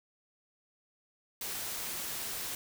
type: noise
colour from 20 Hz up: white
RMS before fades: -38 dBFS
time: 1.41-2.55 s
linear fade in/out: 2 ms
effects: none